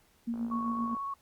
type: tone with tremolo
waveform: sine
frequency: 233.1 Hz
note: A#3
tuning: in tune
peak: -29 dBFS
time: 0.27-0.95 s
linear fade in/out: 10 ms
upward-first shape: sine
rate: 7.7 Hz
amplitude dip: 50%
type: click train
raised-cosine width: 1 ms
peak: -35 dBFS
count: 36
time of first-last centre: 0.34-0.967 s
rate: 55.8 Hz
type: tone with vibrato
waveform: sine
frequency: 1108.7 Hz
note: C#6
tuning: in tune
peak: -33 dBFS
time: 0.51-1.14 s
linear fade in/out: 5 ms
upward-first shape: triangle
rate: 16 Hz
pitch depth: 16 cents each way
effects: pink hiss -66 dBFS RMS until 1.21 s + Opus 48 kbps